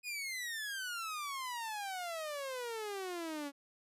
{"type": "exponential sweep", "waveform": "sawtooth", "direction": "down", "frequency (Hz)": [2506, 277.2], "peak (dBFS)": -35, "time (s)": [0.03, 3.52], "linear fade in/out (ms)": 50, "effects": ["resampled to 32000 Hz"]}